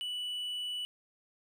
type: tone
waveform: triangle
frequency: 2960 Hz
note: F#7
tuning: in tune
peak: -33 dBFS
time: 0.01-0.85 s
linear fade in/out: 0 ms
effects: none